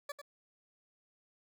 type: tone with echo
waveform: 20% pulse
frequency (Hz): 575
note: D5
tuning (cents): -37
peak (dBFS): -33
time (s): 0.09-0.12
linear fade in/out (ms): 5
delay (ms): 96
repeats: 1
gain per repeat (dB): -8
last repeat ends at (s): 0.216
effects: none

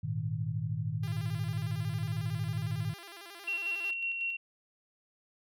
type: chord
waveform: sine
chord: Ab suspended second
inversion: none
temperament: just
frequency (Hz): 103.83 / 116.8 / 155.74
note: Ab2 / Bb2 / Eb3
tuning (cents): 0 / +4 / +2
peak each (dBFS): -36 / -35 / -35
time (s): 0.03-2.94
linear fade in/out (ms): 10
type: tone with vibrato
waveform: 5% pulse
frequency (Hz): 370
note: F#4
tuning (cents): 0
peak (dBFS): -35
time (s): 1.03-3.91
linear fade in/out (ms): 5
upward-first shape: square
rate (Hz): 11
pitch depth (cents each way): 140
type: tone with tremolo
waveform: sine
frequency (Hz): 2734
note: F7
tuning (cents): -37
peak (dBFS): -30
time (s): 3.47-4.37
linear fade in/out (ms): 10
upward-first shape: square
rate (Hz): 5.4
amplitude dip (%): 35
effects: none

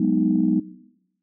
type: chord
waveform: sine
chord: G# minor seventh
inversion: third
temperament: equal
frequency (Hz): 185 / 207.7 / 246.9 / 311.1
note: F#3 / G#3 / B3 / D#4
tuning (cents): 0 / 0 / 0 / 0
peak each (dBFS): -22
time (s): 0-0.6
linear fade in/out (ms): 5
effects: noise-tail reverb RT60 0.9 s tail -18 dB re dry + tanh soft clip ceiling -6 dBFS

